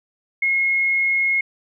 sine tone, 2161 Hz, C#7, 45 cents flat, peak -16 dBFS, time 0.42-1.41 s, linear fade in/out 5 ms, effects none

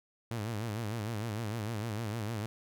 sawtooth tone with vibrato, 110 Hz, A2, in tune, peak -30 dBFS, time 0.31-2.46 s, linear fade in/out 0 ms, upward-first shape sine, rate 6.6 Hz, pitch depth 130 cents each way, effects none

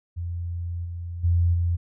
sine tone with level steps, 86.2 Hz, F2, 22 cents flat, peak -27 / -30 / -17 / -20 dBFS, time 0.16-1.77 s, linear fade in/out 20 ms, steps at 0.84 / 1.23 / 1.53 s, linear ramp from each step 20 ms, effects none

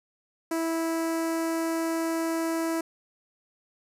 sawtooth tone with notch filter, 327.9 Hz, E4, 9 cents flat, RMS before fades -28 dBFS, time 0.51-2.81 s, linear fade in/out 5 ms, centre 3400 Hz, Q 0.95, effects resampled to 32000 Hz + 9-bit

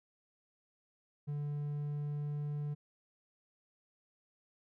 triangle tone with pitch glide, 146.1 to 146.95 Hz, D3 to D3, -9 to +1 cents, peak -33 dBFS, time 1.27-2.75 s, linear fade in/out 20 ms, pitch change +10 cents, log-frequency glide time 1.42-2.47 s, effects none

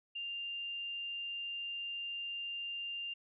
sine tone, 2794 Hz, F7, in tune, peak -38 dBFS, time 0.15-3.14 s, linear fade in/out 10 ms, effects none

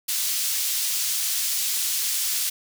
pink high-pass noise, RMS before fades -25 dBFS, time 0.08-2.5 s, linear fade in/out 10 ms, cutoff 4500 Hz, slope 12 dB/octave, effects none

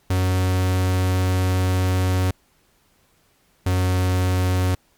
45% pulse tone pair in turn, 92.5 / 91.86 Hz, F#2 / F#2, 0 / -12 cents, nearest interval unison, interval 12 cents, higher first, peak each -17 dBFS, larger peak neither, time 0.1-2.31 / 3.66-4.75 s, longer first, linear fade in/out 5 ms, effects pink hiss -61 dBFS RMS until 4.97 s + MP3 96 kbps

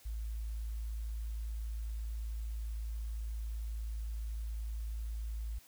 sine tone, 55 Hz, A1, in tune, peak -36 dBFS, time 0.05-5.59 s, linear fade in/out 10 ms, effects white hiss -61 dBFS RMS until 5.67 s

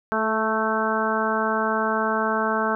harmonic tone with a mistuned harmonic, 220 Hz, A3, in tune, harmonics 1 / 2 / 3 / 4 / 5 / 6 / 7, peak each -28 / -28 / -28 / -28 / -28 / -28 / -28 dBFS, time 0.12-2.75 s, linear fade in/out 0 ms, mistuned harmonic 2, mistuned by -15 cents, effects none

